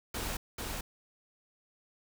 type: noise with echo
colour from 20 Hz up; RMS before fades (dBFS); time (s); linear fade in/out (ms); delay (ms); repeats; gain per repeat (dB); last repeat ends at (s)
pink; -36; 0.14-0.37; 5; 440; 1; -2; 0.81
effects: none